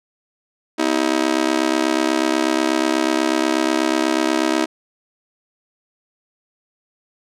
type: tone with amplitude modulation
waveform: sawtooth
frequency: 318.9 Hz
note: D#4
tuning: 43 cents sharp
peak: -8 dBFS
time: 0.78-4.66 s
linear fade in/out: 20 ms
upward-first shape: sine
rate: 68.2 Hz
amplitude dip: 100%
effects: low-pass 8000 Hz 12 dB/octave